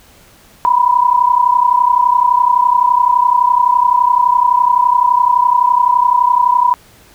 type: tone pair together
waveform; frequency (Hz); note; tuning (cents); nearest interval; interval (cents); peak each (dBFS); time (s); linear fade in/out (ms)
sine; 968.2 / 1000; B5 / B5; -35 / +21; minor second; 56; -11; 0.65-6.74; 0
effects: pink hiss -45 dBFS RMS until 7.14 s